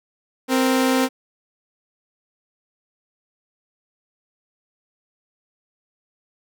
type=tone pair together; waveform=sawtooth; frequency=261.4 / 466.2 Hz; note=C4 / A#4; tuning=-1 / 0 cents; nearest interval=minor seventh; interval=1001 cents; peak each=-13 / -20 dBFS; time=0.48-1.09 s; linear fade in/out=50 ms; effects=none